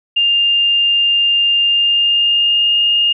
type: tone with pitch glide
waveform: sine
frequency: 2804 to 2833 Hz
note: F7 to F7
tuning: +6 to +24 cents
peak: -10 dBFS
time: 0.16-3.13 s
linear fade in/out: 10 ms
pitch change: +18 cents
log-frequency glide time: 1.64-2.75 s
effects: none